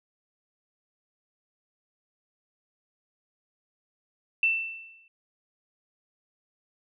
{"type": "tone with exponential decay", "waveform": "sine", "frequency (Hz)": 2673, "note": "E7", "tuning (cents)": 23, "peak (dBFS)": -18, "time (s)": [4.43, 5.08], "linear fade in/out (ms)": 2, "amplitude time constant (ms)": 140, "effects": []}